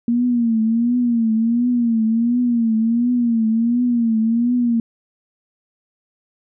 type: tone with vibrato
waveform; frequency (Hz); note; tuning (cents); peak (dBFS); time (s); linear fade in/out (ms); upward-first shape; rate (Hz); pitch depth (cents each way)
sine; 233.1; A#3; 0; -14; 0.08-4.8; 2; triangle; 1.4; 110
effects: none